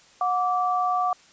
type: tone pair together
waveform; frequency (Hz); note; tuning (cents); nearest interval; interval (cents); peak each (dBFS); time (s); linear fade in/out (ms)
sine; 728 / 1163; F#5 / D6; -28 / -17; minor sixth; 811; -23 / -24; 0.21-1.13; 2
effects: white hiss -54 dBFS RMS until 1.32 s + resampled to 16000 Hz